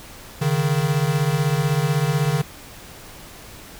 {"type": "beating tone pair", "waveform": "square", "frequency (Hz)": [138.7, 154.7], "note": ["C#3", "D#3"], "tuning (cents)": [1, -10], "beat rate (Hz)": 16, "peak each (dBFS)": [-22, -21], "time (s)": [0.41, 2.42], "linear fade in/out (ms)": 10, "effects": ["pink hiss -41 dBFS RMS until 3.79 s"]}